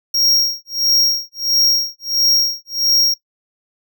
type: tone with tremolo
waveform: square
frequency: 5588 Hz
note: F8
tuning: in tune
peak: -11 dBFS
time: 0.14-3.14 s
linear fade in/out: 5 ms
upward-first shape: sine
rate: 1.5 Hz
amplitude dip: 100%
effects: noise-tail reverb RT60 0.1 s tail -18 dB re dry